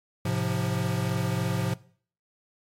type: chord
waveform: square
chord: F major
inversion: first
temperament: equal with one note detuned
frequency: 107.74 / 130.81 / 174.61 Hz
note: A2 / C3 / F3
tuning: -36 / 0 / 0 cents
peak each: -30 dBFS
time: 0.25-1.74 s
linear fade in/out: 5 ms
effects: noise-tail reverb RT60 0.5 s tail -20 dB re dry + MP3 64 kbps